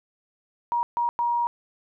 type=tone bursts at uneven times; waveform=sine; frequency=950 Hz; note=A#5; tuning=33 cents sharp; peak=-21 dBFS; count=3; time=0.72-0.83 / 0.97-1.09 / 1.19-1.47 s; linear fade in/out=0 ms; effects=none